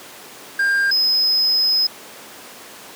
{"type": "tone pair in turn", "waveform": "triangle", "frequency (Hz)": [1600, 5080], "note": ["G6", "D#8"], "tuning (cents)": [35, 35], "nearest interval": "octave + minor sixth", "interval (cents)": 2000, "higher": "second", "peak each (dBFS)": -13, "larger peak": "neither", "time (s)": [[0.59, 0.91], [0.91, 1.87]], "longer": "second", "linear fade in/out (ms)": 5, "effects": ["pink hiss -38 dBFS RMS until 2.95 s", "high-pass 300 Hz 12 dB/octave"]}